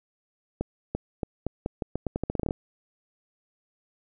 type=accelerating click train; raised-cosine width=2 ms; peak=-14 dBFS; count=17; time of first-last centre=0.61-2.509 s; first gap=340 ms; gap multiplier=0.83; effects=none